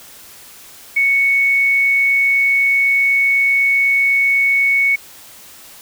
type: tone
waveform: sine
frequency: 2218 Hz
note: C#7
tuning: in tune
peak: -11 dBFS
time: 0.96-4.96 s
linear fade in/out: 10 ms
effects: white hiss -40 dBFS RMS until 5.81 s